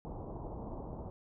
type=low-pass noise; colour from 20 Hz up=pink; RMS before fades=-43 dBFS; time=0.05-1.1 s; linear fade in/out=0 ms; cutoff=980 Hz; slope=48 dB/octave; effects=none